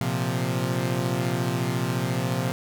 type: chord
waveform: sawtooth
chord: Bb suspended second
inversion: none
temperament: equal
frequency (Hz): 116.54 / 130.81 / 174.61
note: Bb2 / C3 / F3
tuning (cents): 0 / 0 / 0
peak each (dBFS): -25 / -23 / -25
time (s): 0.01-2.52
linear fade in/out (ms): 0
effects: none